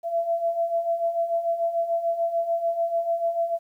sine beating tone pair, 669 / 675.8 Hz, E5 / E5, +25 / +43 cents, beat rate 6.8 Hz, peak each -29 / -23 dBFS, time 0.03-3.59 s, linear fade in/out 50 ms, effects 10-bit

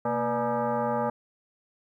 sine tone with frequency modulation, 127.3 Hz, C3, 47 cents flat, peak -24 dBFS, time 0.05-1.1 s, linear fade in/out 5 ms, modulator 359 Hz, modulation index 2.8, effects 11-bit

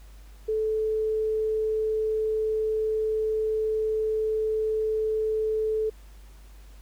sine tone, 435.7 Hz, A4, 17 cents flat, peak -23 dBFS, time 0.48-5.9 s, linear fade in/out 10 ms, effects added 50 Hz sine -45 dBFS peak until 6.81 s + pink hiss -58 dBFS RMS until 6.81 s

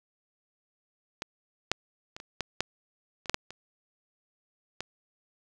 clicks, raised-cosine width 0.2 ms, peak -16 / -7 / -23 / -25 / -13 / -9 / -27 / -9 / -7 / -25 / -17 dBFS, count 11, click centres 1.221 / 1.716 / 2.165 / 2.201 / 2.407 / 2.606 / 3.258 / 3.296 / 3.344 / 3.506 / 4.806 s, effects none

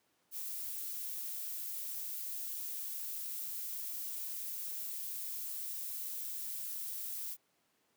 violet noise, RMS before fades -41 dBFS, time 0.31-7.37 s, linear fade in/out 50 ms, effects pink hiss -75 dBFS RMS until 7.96 s + high-pass 200 Hz 12 dB/octave

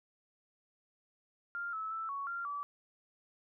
sine tone with pitch steps, 1397 / 1302 / 1322 / 1115 / 1386 / 1151 Hz, F6 / E6 / E6 / C#6 / F6 / D6, 0 / -22 / +5 / +10 / -14 / -35 cents, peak -36 dBFS, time 1.55-2.63 s, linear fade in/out 0 ms, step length 180 ms, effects none

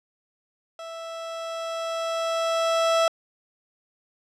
30% pulse tone with level ramp, 659.3 Hz, E5, in tune, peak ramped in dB -33 to -15 dBFS, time 0.79-3.08 s, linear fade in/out 2 ms, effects low-pass 7000 Hz 12 dB/octave

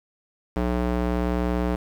square tone with band-pass filter, 60.5 Hz, B1, 35 cents flat, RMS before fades -24 dBFS, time 0.56-1.76 s, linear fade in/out 5 ms, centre 430 Hz, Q 0.52, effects 8-bit

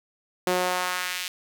sawtooth tone with high-pass filter sweep, 181.2 Hz, F#3, 36 cents flat, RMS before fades -27 dBFS, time 0.47-1.28 s, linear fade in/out 2 ms, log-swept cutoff 370 to 3000 Hz, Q 1.2, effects none

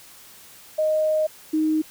sine tone pair in turn, 621 / 311.8 Hz, D#5 / D#4, -3 / +4 cents, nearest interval octave, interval 1193 cents, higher first, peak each -18 dBFS, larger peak neither, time 0.78-1.27 / 1.53-1.82 s, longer first, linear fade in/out 10 ms, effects white hiss -47 dBFS RMS until 1.9 s

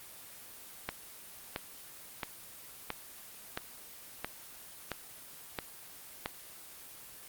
click train, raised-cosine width 0.3 ms, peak -17 dBFS, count 9, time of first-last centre 0.89-6.259 s, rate 1.49 Hz, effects white hiss -50 dBFS RMS until 7.28 s + Opus 24 kbps

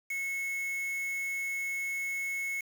triangle tone with quantisation, 2189 Hz, C#7, 22 cents flat, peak -30 dBFS, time 0.1-2.61 s, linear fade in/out 5 ms, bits 7, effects none

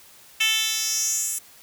10% pulse tone with high-pass filter sweep, 440 Hz, A4, in tune, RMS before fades -24 dBFS, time 0.4-1.39 s, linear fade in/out 10 ms, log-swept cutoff 2800 to 9000 Hz, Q 3.4, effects white hiss -50 dBFS RMS until 1.62 s

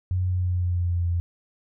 sine tone with pitch glide, 91.5 to 86.36 Hz, F#2 to F2, -19 to -19 cents, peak -21 dBFS, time 0.11-1.2 s, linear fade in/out 0 ms, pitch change -100 cents, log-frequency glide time 0.26-1.07 s, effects none

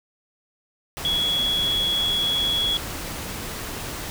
sine tone in noise, 3354 Hz, G#7, 16 cents sharp, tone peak -20 dBFS, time 1.05-2.77 s, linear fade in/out 0 ms, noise pink, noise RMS -32 dBFS, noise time 0.97-4.1 s, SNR +9 dB, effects none

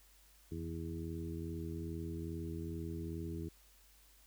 harmonic tone with a mistuned harmonic, 82.41 Hz, E2, in tune, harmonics 1 / 2 / 3 / 4 / 5, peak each -43 / -45 / -49 / -45 / -50 dBFS, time 0.51-3.49 s, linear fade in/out 10 ms, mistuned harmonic 1, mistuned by +70 cents, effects added 50 Hz sine -65 dBFS peak until 4.26 s + white hiss -66 dBFS RMS until 4.26 s

